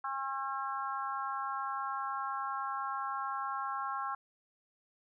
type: harmonic tone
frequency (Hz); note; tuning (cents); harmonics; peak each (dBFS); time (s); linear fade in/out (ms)
270.3; C#4; -44; 3 / 4 / 5 / 6; -40 / -37 / -39 / -47; 0.04-4.15; 5
effects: none